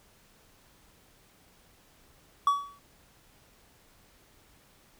triangle tone with exponential decay, 1135 Hz, C#6, 41 cents sharp, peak -16 dBFS, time 2.47-2.79 s, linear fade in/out 2 ms, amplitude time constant 68 ms, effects pink hiss -61 dBFS RMS until 4.99 s

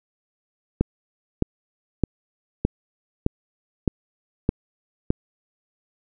click train, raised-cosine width 3 ms, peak -5 dBFS, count 8, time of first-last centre 0.81-5.104 s, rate 1.63 Hz, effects none

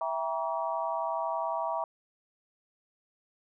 sine chord, E diminished seventh, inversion none, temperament just, 659.3 / 791.1 / 949.3 / 1139.2 Hz, E5 / G5 / Bb5 / Db6, 0 / +16 / +31 / +47 cents, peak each -33 / -37 / -33 / -37 dBFS, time 0.01-1.84 s, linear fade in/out 2 ms, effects none

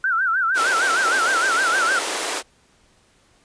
sine tone with vibrato, 1446 Hz, F#6, 40 cents flat, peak -17 dBFS, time 0.04-1.99 s, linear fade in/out 2 ms, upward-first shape sine, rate 6.5 Hz, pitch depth 160 cents each way
pink high-pass noise, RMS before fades -25 dBFS, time 0.54-2.43 s, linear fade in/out 50 ms, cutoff 370 Hz, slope 24 dB/octave
effects pink hiss -58 dBFS RMS until 3.44 s + resampled to 22050 Hz

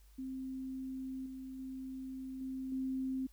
sine tone with level steps, 262.4 Hz, C4, 5 cents sharp, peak -39 / -43 / -41 / -38 / -34 dBFS, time 0.18-3.27 s, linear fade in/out 10 ms, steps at 1.26 / 1.59 / 2.41 / 2.72 s, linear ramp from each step 2 ms, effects added 50 Hz sine -58 dBFS peak until 3.32 s + white hiss -70 dBFS RMS until 3.32 s

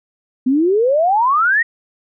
sine exponential sweep, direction up, 246.9 to 1922 Hz, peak -11 dBFS, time 0.46-1.63 s, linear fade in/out 10 ms, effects none

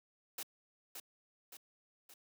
white noise with echo, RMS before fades -42 dBFS, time 0.38-0.43 s, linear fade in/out 5 ms, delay 570 ms, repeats 3, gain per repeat -5 dB, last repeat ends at 2.14 s, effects high-pass 200 Hz 12 dB/octave

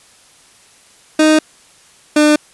30% pulse tone pair in turn, 310.4 / 300.5 Hz, D#4 / D4, -4 / +40 cents, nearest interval minor second, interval 56 cents, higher first, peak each -5 dBFS, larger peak neither, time 1.19-1.39 / 2.16-2.36 s, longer neither, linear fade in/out 5 ms, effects white hiss -47 dBFS RMS until 2.53 s + resampled to 24000 Hz

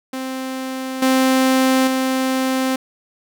sawtooth tone with level steps, 261.6 Hz, C4, in tune, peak -20 / -9 / -13 dBFS, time 0.13-2.76 s, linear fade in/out 5 ms, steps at 1.02 / 1.87 s, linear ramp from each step 5 ms, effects none

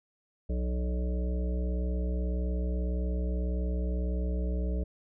harmonic tone with a mistuned harmonic, 61.74 Hz, B1, in tune, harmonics 1 / 3 / 5 / 7 / 9 / 10, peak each -28 / -37 / -43 / -42 / -45 / -47 dBFS, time 0.49-4.84 s, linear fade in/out 10 ms, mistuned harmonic 3, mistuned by -35 cents, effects none

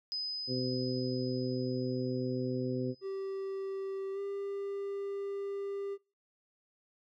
sine tone with exponential decay, 5020 Hz, D#8, 15 cents sharp, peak -33 dBFS, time 0.12-3.99 s, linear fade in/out 0 ms, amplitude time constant 840 ms
harmonic tone, 127.3 Hz, C3, 47 cents flat, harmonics 1 / 2 / 3 / 4, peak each -37 / -35 / -37 / -40 dBFS, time 0.47-2.95 s, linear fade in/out 50 ms
triangle tone with pitch glide, 388.3 to 398.1 Hz, G4 to G4, -16 to +27 cents, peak -33 dBFS, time 3.01-5.98 s, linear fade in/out 50 ms, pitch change +43 cents, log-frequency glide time 4.13-4.19 s
effects noise-tail reverb RT60 0.3 s tail -25 dB re dry

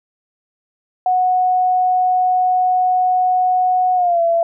sine tone with pitch glide, 735 to 674 Hz, F#5 to E5, -12 to +38 cents, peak -12 dBFS, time 1.06-4.43 s, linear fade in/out 2 ms, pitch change -150 cents, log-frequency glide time 3.95-4.21 s, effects none

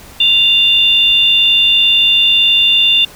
sine tone pair together, 2794 / 3551 Hz, F7 / A7, 0 / +15 cents, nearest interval major third, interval 415 cents, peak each -10 dBFS, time 0.2-3.05 s, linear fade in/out 5 ms, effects pink hiss -37 dBFS RMS until 3.15 s

